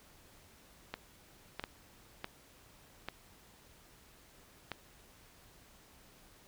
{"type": "clicks", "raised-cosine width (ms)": 0.3, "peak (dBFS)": -22, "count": 6, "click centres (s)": [0.94, 1.596, 1.639, 2.244, 3.086, 4.717], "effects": ["pink hiss -61 dBFS RMS until 6.47 s"]}